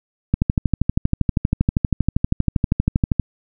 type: click train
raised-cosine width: 5 ms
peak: -3 dBFS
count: 37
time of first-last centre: 0.34-3.197 s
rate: 12.6 Hz
effects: none